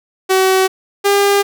sawtooth tone pair in turn, 378.3 / 401.9 Hz, F#4 / G4, +38 / +43 cents, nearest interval minor second, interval 105 cents, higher second, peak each -6 dBFS, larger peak neither, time 0.29-0.68 / 1.04-1.43 s, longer neither, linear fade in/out 20 ms, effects none

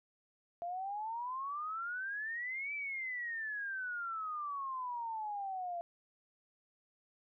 sine exponential two-way sweep, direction up then down, 680 to 2335 to 680 Hz, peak -37 dBFS, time 0.62-5.81 s, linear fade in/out 0 ms, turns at 2.74 s, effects none

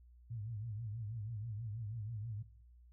sine tone with vibrato, 110 Hz, A2, in tune, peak -40 dBFS, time 0.3-2.43 s, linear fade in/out 10 ms, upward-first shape triangle, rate 6.2 Hz, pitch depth 160 cents each way, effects noise-tail reverb RT60 0.8 s tail -20 dB re dry + added 60 Hz sine -58 dBFS peak until 2.92 s

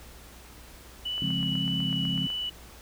sine tone with vibrato, 2960 Hz, F#7, in tune, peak -29 dBFS, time 1.05-2.5 s, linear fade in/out 10 ms, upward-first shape sine, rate 1.8 Hz, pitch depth 9 cents each way
click train, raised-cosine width 0.5 ms, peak -29 dBFS, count 10, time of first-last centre 1.18-2.302 s, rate 8.02 Hz
sine chord, Db major seventh, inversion none, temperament equal, 138.59 / 174.61 / 207.7 / 261.6 Hz, Db3 / F3 / Ab3 / C4, 0 / 0 / 0 / 0 cents, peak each -33 / -31 / -35 / -34 dBFS, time 1.22-2.27 s, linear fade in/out 2 ms
effects added 60 Hz sine -50 dBFS peak until 2.81 s + pink hiss -50 dBFS RMS until 2.81 s

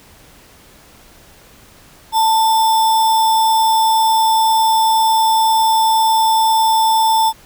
sine tone with sample-and-hold, 889 Hz, A5, 18 cents sharp, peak -10 dBFS, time 2.12-7.33 s, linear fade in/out 50 ms, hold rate 4410 Hz, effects pink hiss -45 dBFS RMS until 7.45 s

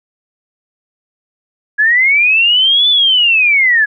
sine linear two-way sweep, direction up then down, 1661 to 3521 to 1661 Hz, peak -7 dBFS, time 1.78-3.86 s, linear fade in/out 20 ms, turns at 2.89 s, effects none

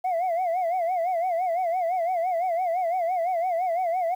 sine tone with vibrato, 704 Hz, F5, 14 cents sharp, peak -20 dBFS, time 0.04-4.15 s, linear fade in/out 10 ms, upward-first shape sine, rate 5.9 Hz, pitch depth 120 cents each way, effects tanh soft clip ceiling -21 dBFS + 9-bit

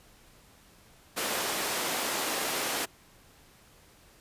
pink high-pass noise, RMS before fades -31 dBFS, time 1.16-2.86 s, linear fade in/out 20 ms, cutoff 370 Hz, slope 12 dB/octave, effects pink hiss -58 dBFS RMS until 4.2 s + resampled to 32000 Hz

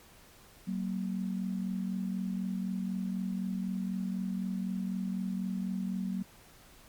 sine tone pair together, 189.01 / 233 Hz, F#3 / A#3, +37 / -1 cents, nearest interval major third, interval 362 cents, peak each -32 / -37 dBFS, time 0.67-6.23 s, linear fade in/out 10 ms, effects pink hiss -57 dBFS RMS until 6.88 s + MP3 96 kbps

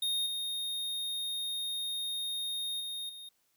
square tone with level steps, 3700 Hz, A#7, 14 cents flat, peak -30 / -34 / -37 / -45 dBFS, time 0.02-3.29 s, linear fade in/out 5 ms, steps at 0.26 / 2.8 / 3.09 s, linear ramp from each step 5 ms, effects white hiss -74 dBFS RMS until 3.56 s

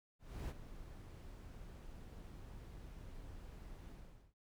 brown noise with ADSR envelope, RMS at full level -41 dBFS, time 0.19-4.34 s, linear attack 300 ms, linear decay 39 ms, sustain -11 dB, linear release 440 ms, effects none

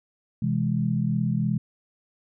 sine chord, C augmented, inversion none, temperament equal with one note detuned, 128.34 / 164.81 / 207.7 Hz, C3 / E3 / G#3, -33 / 0 / 0 cents, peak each -26 dBFS, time 0.42-1.58 s, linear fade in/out 5 ms, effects none

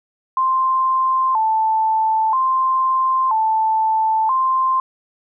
sine tone with vibrato, 960 Hz, B5, 49 cents flat, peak -14 dBFS, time 0.37-4.8 s, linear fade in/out 2 ms, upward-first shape square, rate 0.51 Hz, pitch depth 150 cents each way, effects none

